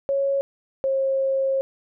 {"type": "tone pair in turn", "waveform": "sine", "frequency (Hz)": [552, 537.8], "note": ["C#5", "C5"], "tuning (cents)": [-7, 47], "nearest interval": "unison", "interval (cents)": 46, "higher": "first", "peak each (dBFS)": -19, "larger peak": "neither", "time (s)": [[0.09, 0.41], [0.84, 1.61]], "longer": "second", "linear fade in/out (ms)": 0, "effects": []}